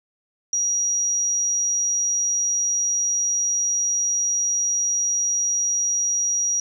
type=tone; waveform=sine; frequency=5750 Hz; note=F8; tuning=50 cents sharp; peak=-19 dBFS; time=0.53-6.6 s; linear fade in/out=2 ms; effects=9-bit